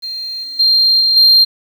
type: tone with level steps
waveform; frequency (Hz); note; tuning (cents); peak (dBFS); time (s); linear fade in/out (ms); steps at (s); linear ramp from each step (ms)
sine; 4186; C8; 0; -21 / -24 / -7 / -9 / -3; 0.02-1.45; 20; 0.43 / 0.59 / 1 / 1.16; 10
effects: tanh soft clip ceiling -3 dBFS + 7-bit